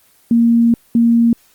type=tone pair in turn; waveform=sine; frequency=233.1 / 233.1 Hz; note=A#3 / A#3; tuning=0 / 0 cents; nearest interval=unison; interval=0 cents; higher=neither; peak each=-8 dBFS; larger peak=neither; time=0.31-0.74 / 0.95-1.33 s; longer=first; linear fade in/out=2 ms; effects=white hiss -52 dBFS RMS until 1.54 s + Opus 24 kbps